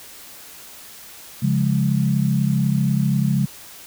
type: chord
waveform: sine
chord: Db major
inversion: none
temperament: equal with one note detuned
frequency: 138.59 / 174.61 / 206.8 Hz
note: Db3 / F3 / Ab3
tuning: 0 / 0 / -7 cents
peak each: -19 / -22 / -21 dBFS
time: 1.42-3.46 s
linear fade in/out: 10 ms
effects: white hiss -41 dBFS RMS until 3.86 s